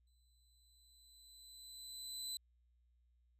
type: tone with exponential growth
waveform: 25% pulse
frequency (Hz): 4017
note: B7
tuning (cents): +29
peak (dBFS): -36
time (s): 0.07-2.37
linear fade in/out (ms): 2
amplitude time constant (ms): 500
effects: added 60 Hz sine -70 dBFS peak until 3.39 s